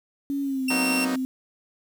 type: tone with pitch glide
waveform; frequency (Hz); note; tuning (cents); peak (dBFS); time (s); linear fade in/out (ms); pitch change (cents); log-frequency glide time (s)
sine; 280 to 259.7; C#4 to C4; +18 to -13; -24; 0.3-1.25; 0; -131; 0.42-0.65
type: tone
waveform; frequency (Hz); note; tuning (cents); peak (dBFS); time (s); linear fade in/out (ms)
sawtooth; 2719; F7; -47; -21; 0.68-1.05; 5
type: chord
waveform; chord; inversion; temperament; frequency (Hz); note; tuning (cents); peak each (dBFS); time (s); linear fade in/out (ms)
10% pulse; B major seventh; second; equal; 185 / 233.1 / 246.9 / 311.1; F#3 / A#3 / B3 / D#4; 0 / 0 / 0 / 0; -25 / -28 / -28 / -23; 0.7-1.16; 5
effects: 8-bit